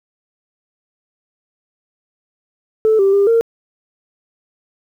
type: tone with pitch steps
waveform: sine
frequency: 437.9 / 391.2 / 399.8 / 459.5 Hz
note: A4 / G4 / G4 / A#4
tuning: -8 / -4 / +34 / -25 cents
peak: -8 dBFS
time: 2.85-3.41 s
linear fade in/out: 0 ms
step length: 140 ms
effects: tanh soft clip ceiling -6 dBFS + 8-bit